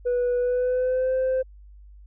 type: tone with pitch glide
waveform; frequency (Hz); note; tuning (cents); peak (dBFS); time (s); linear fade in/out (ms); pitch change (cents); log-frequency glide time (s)
sine; 490 to 519.1; B4 to C5; -14 to -14; -18; 0.05-1.43; 20; +100; 0.38-1.14
effects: tanh soft clip ceiling -19 dBFS + added 50 Hz sine -44 dBFS peak until 2.06 s